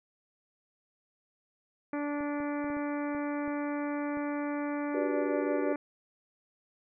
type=harmonic tone; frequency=291.1 Hz; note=D4; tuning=15 cents flat; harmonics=1 / 2 / 3 / 4 / 5 / 6 / 7 / 8; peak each=-32 / -38 / -42 / -44 / -46 / -48 / -49 / -50 dBFS; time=1.93-5.76 s; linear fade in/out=2 ms
type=clicks; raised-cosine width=2 ms; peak=-34 dBFS; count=8; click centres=2.207 / 2.403 / 2.644 / 2.702 / 2.768 / 3.149 / 3.478 / 4.172 s
type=chord; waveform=sine; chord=G major seventh; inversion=third; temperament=just; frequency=367.5 / 392 / 490 / 588 Hz; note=F#4 / G4 / B4 / D5; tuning=-12 / 0 / -14 / +2 cents; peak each=-35 dBFS; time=4.94-5.73 s; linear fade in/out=5 ms
effects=none